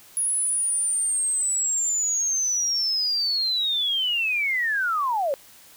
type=linear sweep; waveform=sine; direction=down; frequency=10500 to 523.3 Hz; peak=-21 dBFS; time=0.17-5.34 s; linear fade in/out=0 ms; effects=white hiss -50 dBFS RMS until 5.76 s